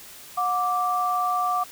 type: tone pair together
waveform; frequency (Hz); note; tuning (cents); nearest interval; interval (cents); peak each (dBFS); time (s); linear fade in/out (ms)
sine; 725.6 / 1171; F#5 / D6; -34 / -5; minor sixth; 829; -25 / -23; 0.37-1.64; 10
effects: white hiss -44 dBFS RMS until 1.71 s